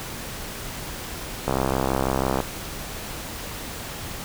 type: click train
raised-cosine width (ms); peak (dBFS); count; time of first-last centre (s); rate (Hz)
1; -8; 62; 1.48-2.403; 66.1
effects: pink hiss -34 dBFS RMS until 4.24 s